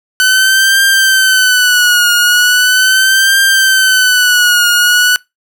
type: tone with vibrato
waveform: sawtooth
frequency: 1507 Hz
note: F#6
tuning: 31 cents sharp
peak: -3 dBFS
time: 0.2-5.16 s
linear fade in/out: 0 ms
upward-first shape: triangle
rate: 0.39 Hz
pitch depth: 92 cents each way
effects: noise-tail reverb RT60 0.2 s tail -24 dB re dry